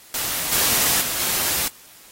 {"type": "noise with level steps", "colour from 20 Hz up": "white", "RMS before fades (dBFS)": [-25, -19, -25, -22], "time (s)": [0.14, 1.68], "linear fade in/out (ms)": 2, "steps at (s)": [0.52, 1.01, 1.2], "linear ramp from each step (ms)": 5, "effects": ["white hiss -47 dBFS RMS until 2.11 s", "AAC 48 kbps"]}